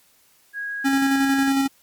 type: tone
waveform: sine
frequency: 1648 Hz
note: G#6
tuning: 14 cents flat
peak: -26 dBFS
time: 0.53-1.52 s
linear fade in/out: 50 ms
type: tone with tremolo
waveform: square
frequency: 272.5 Hz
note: C#4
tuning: 29 cents flat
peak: -17 dBFS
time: 0.84-1.68 s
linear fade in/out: 20 ms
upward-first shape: square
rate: 11 Hz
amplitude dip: 25%
effects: white hiss -58 dBFS RMS until 1.82 s + MP3 96 kbps